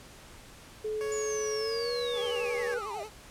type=tone with pitch glide; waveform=sine; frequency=430 to 482.7 Hz; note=A4 to B4; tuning=-40 to -40 cents; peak=-30 dBFS; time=0.84-2.79 s; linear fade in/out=10 ms; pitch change=+200 cents; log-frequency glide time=1.56-1.91 s
type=tone; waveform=15% pulse; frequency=557 Hz; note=C#5; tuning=8 cents sharp; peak=-32 dBFS; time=1.01-2.74 s; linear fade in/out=0 ms
type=linear sweep; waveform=sine; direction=down; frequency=6990 to 587.3 Hz; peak=-36 dBFS; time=1.12-3.03 s; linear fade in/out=0 ms
type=tone with vibrato; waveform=25% pulse; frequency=416.4 Hz; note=G#4; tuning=5 cents sharp; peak=-35 dBFS; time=2.13-3.1 s; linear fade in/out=50 ms; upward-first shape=sine; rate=11 Hz; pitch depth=90 cents each way
effects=pink hiss -51 dBFS RMS until 3.3 s + low-pass 11000 Hz 12 dB/octave